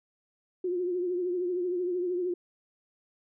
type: tone with vibrato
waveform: sine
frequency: 358.1 Hz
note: F4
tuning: 43 cents sharp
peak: -27 dBFS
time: 0.64-2.34 s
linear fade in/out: 5 ms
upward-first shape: triangle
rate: 13 Hz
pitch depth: 67 cents each way
effects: none